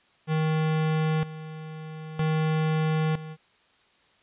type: tone with tremolo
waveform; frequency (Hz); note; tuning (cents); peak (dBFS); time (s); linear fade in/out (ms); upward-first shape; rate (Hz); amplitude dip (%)
square; 157; D#3; +16; -23; 0.27-3.37; 50; square; 0.52; 80
effects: white hiss -62 dBFS RMS until 4.22 s + resampled to 8000 Hz